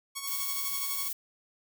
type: tone with tremolo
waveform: 5% pulse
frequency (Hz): 1108.7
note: C#6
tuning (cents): 0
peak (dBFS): -21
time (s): 0.15-1.09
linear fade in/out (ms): 20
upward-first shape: sine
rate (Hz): 12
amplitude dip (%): 55
type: noise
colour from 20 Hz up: violet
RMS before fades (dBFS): -34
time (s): 0.27-1.13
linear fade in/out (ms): 5
effects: none